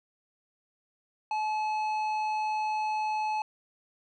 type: tone with tanh clipping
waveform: sine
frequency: 859 Hz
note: A5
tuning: 42 cents flat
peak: -29 dBFS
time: 1.31-3.42 s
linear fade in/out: 2 ms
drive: 10 dB
effects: none